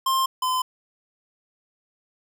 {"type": "tone pair in turn", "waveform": "square", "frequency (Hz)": [1056, 1022.4], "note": ["C6", "C6"], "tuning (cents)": [16, -40], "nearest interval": "minor second", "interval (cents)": 56, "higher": "first", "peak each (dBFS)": [-20, -22], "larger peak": "first", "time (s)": [[0.06, 0.26], [0.42, 0.62]], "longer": "neither", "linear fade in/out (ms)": 5, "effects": []}